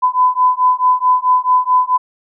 sine beating tone pair, 1004 / 1008.6 Hz, B5 / B5, +28 / +36 cents, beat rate 4.6 Hz, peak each -13 dBFS, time 0.02-1.98 s, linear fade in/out 20 ms, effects none

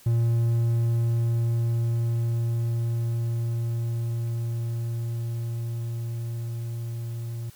triangle tone with level ramp, 116.54 Hz, A#2, in tune, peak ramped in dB -17 to -28 dBFS, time 0.06-7.5 s, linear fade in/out 5 ms, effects white hiss -53 dBFS RMS until 7.55 s

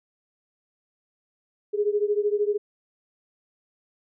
sine beating tone pair, 409.8 / 422.8 Hz, G#4 / G#4, -23 / +31 cents, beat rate 13 Hz, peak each -23 / -25 dBFS, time 1.73-2.58 s, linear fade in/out 20 ms, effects none

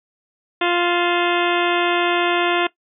harmonic tone with a mistuned harmonic, 349.2 Hz, F4, in tune, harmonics 1 / 2 / 3 / 4 / 5 / 6 / 7 / 8 / 9 / 10, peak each -20 / -23 / -25 / -26 / -27 / -28 / -28 / -29 / -30 / -30 dBFS, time 0.61-2.67 s, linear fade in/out 5 ms, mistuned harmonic 7, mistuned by +71 cents, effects noise-tail reverb RT60 0.1 s tail -18 dB re dry

